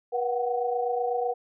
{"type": "tone cluster", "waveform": "sine", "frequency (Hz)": [482.7, 728, 756], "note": ["B4", "F#5", "F#5"], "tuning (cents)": [-40, -28, 37], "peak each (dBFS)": [-27, -31, -30], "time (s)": [0.12, 1.34], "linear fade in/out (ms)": 20, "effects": []}